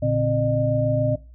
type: tone cluster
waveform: sine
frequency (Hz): 116.8 / 143.9 / 264.3 / 606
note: A#2 / D3 / C4 / D#5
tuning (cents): +4 / -35 / +18 / -46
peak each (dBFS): -23 / -26 / -27 / -22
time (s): 0.02-1.16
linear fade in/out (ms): 10
effects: noise-tail reverb RT60 0.3 s tail -18 dB re dry + added 60 Hz sine -42 dBFS peak until 1.34 s